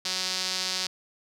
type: tone with band-pass filter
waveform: sawtooth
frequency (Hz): 185.7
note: F#3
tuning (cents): +7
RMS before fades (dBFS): -30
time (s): 0.05-0.87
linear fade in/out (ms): 5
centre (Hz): 4800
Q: 2.6
effects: none